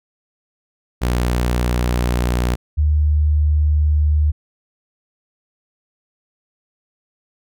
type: tone pair in turn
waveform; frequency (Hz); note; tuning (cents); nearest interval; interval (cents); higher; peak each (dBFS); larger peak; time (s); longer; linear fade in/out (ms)
sawtooth / sine; 60.6 / 75.27; B1 / D2; -32 / +43; major third; 375; second; -12; neither; 1.01-2.56 / 2.77-4.32; neither; 20
effects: none